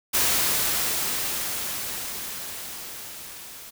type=noise with level ramp; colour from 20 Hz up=white; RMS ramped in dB=-21 to -42 dBFS; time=0.13-3.71 s; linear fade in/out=20 ms; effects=none